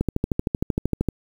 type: click train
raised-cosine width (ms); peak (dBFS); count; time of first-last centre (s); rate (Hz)
3; -8; 15; 0.01-1.087; 13
effects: 7-bit